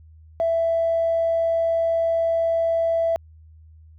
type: tone with tanh clipping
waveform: triangle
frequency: 663 Hz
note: E5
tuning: 10 cents sharp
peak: -18 dBFS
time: 0.4-3.16 s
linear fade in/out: 0 ms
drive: 4 dB
effects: added 79 Hz sine -45 dBFS peak until 3.98 s